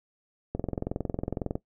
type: click train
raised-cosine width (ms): 2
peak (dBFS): -16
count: 23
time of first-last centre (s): 0.55-1.555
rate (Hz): 21.9
effects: noise-tail reverb RT60 0.1 s tail -18 dB re dry